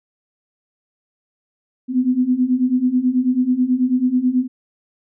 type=beating tone pair; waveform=sine; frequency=246.9 / 256.1 Hz; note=B3 / C4; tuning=0 / -37 cents; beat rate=9.2 Hz; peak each=-19 / -16 dBFS; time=1.88-4.48 s; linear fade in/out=50 ms; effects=none